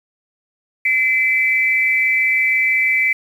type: tone pair together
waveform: sine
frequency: 2045 / 2319 Hz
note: C7 / D7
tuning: -40 / -22 cents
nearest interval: major second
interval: 218 cents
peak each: -16 dBFS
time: 0.85-3.13 s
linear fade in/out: 5 ms
effects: 7-bit